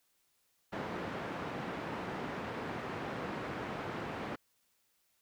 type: band-pass noise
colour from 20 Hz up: pink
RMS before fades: -40 dBFS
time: 0.72-4.36 s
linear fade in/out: 10 ms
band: 160 to 1800 Hz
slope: 12 dB/octave
effects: white hiss -75 dBFS RMS until 5.21 s